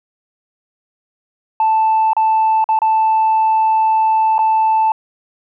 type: tone with dropouts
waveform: sine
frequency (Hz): 880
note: A5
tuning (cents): 0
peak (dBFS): -9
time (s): 1.6-4.92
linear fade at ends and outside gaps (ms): 2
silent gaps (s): 2.133-2.166 / 2.642-2.689 / 2.79-2.818 / 4.382-4.39
effects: tanh soft clip ceiling -8 dBFS